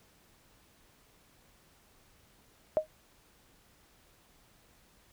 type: tone with exponential decay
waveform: sine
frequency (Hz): 622.3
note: D#5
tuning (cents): 0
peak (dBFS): -19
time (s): 2.77-2.87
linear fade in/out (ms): 0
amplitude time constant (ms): 20
effects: pink hiss -64 dBFS RMS until 5.12 s